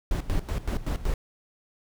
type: noise with tremolo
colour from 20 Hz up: brown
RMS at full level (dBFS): -25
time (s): 0.11-1.14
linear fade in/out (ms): 2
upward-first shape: square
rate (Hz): 5.3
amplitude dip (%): 80
effects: none